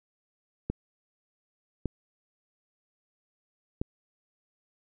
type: clicks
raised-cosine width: 3 ms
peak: -16 dBFS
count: 3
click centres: 0.7 / 1.857 / 3.815 s
effects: none